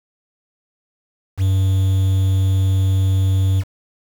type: tone with quantisation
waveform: triangle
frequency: 95.5 Hz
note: G2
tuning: 45 cents flat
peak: -11 dBFS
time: 1.37-3.64 s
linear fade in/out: 50 ms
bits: 6
effects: none